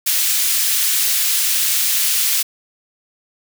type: high-pass noise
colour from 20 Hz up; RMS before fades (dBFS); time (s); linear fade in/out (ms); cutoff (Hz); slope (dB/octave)
white; -17; 0.06-2.43; 10; 2300; 12
effects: none